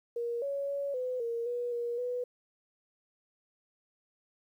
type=tone with pitch steps; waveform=sine; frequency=472.1 / 559 / 562 / 505 / 466 / 484.2 / 475 / 493 Hz; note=A#4 / C#5 / C#5 / B4 / A#4 / B4 / A#4 / B4; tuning=+22 / +14 / +24 / +39 / -1 / -34 / +33 / -3 cents; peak=-31 dBFS; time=0.16-2.24 s; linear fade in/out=5 ms; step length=260 ms; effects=11-bit